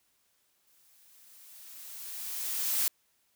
blue noise with exponential growth, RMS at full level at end -27 dBFS, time 0.67-2.88 s, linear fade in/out 1 ms, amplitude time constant 480 ms, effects white hiss -72 dBFS RMS until 3.35 s

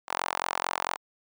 sawtooth tone with high-pass filter, 44.47 Hz, F1, 32 cents sharp, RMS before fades -31 dBFS, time 0.07-0.98 s, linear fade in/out 50 ms, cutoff 910 Hz, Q 2.4, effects none

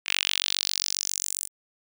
sawtooth tone with high-pass filter sweep, 47.41 Hz, F#1, 43 cents sharp, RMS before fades -28 dBFS, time 0.05-1.49 s, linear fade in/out 50 ms, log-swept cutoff 2500 to 8800 Hz, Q 2.9, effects none

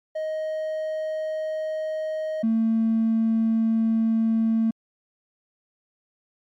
triangle tone pair in turn, 626 / 224.5 Hz, D#5 / A3, +10 / +35 cents, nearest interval octave + tritone, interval 1775 cents, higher first, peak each -23 / -15 dBFS, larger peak second, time 0.15-2.43 / 2.43-4.71 s, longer neither, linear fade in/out 10 ms, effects tanh soft clip ceiling -15 dBFS + MP3 64 kbps

